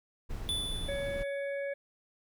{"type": "noise", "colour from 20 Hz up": "brown", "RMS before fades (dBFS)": -38, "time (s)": [0.29, 1.24], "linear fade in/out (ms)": 20}
{"type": "tone with exponential decay", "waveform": "square", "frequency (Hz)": 3482, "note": "A7", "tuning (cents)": -19, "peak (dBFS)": -30, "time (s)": [0.49, 1.74], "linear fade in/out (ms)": 0, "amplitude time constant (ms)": 270}
{"type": "harmonic tone", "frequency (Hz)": 560, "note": "C#5", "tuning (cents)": 18, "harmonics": [1, 3, 4], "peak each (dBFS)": [-33, -43, -45], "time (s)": [0.88, 1.74], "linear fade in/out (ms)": 10}
{"effects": []}